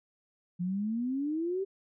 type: exponential sweep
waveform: sine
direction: up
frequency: 172.4 to 396.7 Hz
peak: -29 dBFS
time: 0.59-1.65 s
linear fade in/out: 20 ms
effects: none